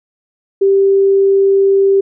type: tone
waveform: sine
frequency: 392 Hz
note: G4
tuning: in tune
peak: -7 dBFS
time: 0.61-2.01 s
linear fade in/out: 10 ms
effects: none